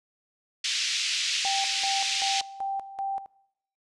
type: band-pass noise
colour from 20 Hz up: pink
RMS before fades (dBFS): -28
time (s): 0.64-2.41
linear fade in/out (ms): 5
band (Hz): 2500 to 6200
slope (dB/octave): 24
type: tone with tremolo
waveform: sine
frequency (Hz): 784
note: G5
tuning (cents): 0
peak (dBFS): -27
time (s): 1.45-3.26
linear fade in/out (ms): 0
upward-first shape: square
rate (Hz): 2.6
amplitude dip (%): 75
effects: noise-tail reverb RT60 0.8 s tail -23 dB re dry + resampled to 24000 Hz